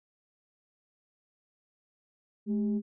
sine tone pair together, 211.5 / 399.2 Hz, G#3 / G4, +32 / +32 cents, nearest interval major seventh, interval 1100 cents, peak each -26 / -37 dBFS, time 2.46-2.82 s, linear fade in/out 50 ms, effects tanh soft clip ceiling -20 dBFS

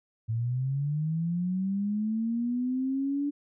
sine linear sweep, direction up, 110 to 290 Hz, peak -26 dBFS, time 0.28-3.31 s, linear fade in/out 20 ms, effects none

